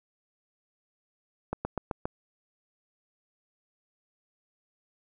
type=slowing click train; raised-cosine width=1 ms; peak=-16 dBFS; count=5; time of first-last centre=1.53-2.055 s; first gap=120 ms; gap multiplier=1.06; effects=none